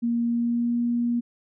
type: tone with pitch glide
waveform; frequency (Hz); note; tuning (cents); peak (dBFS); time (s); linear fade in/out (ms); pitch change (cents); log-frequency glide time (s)
sine; 235.1 to 238.2; A#3 to A#3; +15 to +38; -21; 0.02-1.21; 20; +23; 0.26-0.79
effects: none